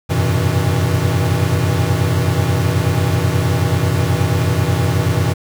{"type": "tone cluster", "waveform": "square", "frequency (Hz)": [89.8, 98, 116.7, 127.1, 161.3], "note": ["F2", "G2", "A#2", "C3", "E3"], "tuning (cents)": [49, 0, 2, -50, -37], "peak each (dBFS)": -21, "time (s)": [0.09, 5.34], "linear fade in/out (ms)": 20, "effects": ["7-bit"]}